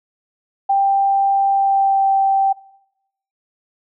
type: tone with pitch glide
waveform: sine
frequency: 788 to 780.3 Hz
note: G5 to G5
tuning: +9 to -8 cents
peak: -12 dBFS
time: 0.69-2.53 s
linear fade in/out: 10 ms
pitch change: -17 cents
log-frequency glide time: 1.49-2.11 s
effects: noise-tail reverb RT60 0.8 s tail -20 dB re dry